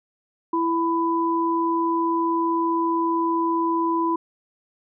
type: tone pair together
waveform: sine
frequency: 332.4 / 997 Hz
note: E4 / B5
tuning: +15 / +16 cents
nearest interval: octave + perfect fifth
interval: 1901 cents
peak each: -22 dBFS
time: 0.53-4.16 s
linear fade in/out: 5 ms
effects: none